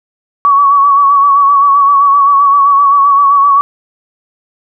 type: tone with vibrato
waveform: sine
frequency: 1126 Hz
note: C#6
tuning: 27 cents sharp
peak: -4 dBFS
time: 0.45-3.61 s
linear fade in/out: 0 ms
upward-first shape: sine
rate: 7.7 Hz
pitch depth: 40 cents each way
effects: none